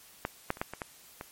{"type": "clicks", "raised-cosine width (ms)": 0.5, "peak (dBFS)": [-15, -13, -30, -15, -23, -19, -23], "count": 7, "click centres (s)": [0.251, 0.504, 0.571, 0.615, 0.736, 0.818, 1.211], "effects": ["white hiss -55 dBFS RMS until 1.31 s", "MP3 64 kbps"]}